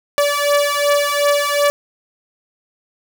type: beating tone pair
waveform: sawtooth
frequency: 576 / 578.7 Hz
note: D5 / D5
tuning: -34 / -26 cents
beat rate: 2.7 Hz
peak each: -13 dBFS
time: 0.18-1.7 s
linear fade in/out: 0 ms
effects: none